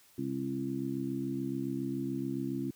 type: harmonic tone with a mistuned harmonic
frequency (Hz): 67.1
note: C2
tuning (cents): +44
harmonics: 2 / 3 / 4 / 5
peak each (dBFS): -40 / -40 / -35 / -38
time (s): 0.18-2.71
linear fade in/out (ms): 5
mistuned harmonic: 2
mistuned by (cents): -18
effects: white hiss -62 dBFS RMS until 2.75 s